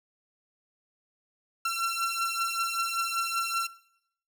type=beating tone pair; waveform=sawtooth; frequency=1354 / 1359.2 Hz; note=E6 / F6; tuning=+46 / -47 cents; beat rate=5.2 Hz; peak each=-26 / -28 dBFS; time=1.65-3.67 s; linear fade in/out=5 ms; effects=noise-tail reverb RT60 0.7 s tail -18 dB re dry